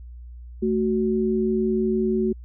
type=tone pair together; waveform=sine; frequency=220 / 371.3 Hz; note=A3 / F#4; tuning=0 / +6 cents; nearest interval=major sixth; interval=906 cents; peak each=-22 dBFS; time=0.62-2.33 s; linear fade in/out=10 ms; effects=added 60 Hz sine -37 dBFS peak until 2.44 s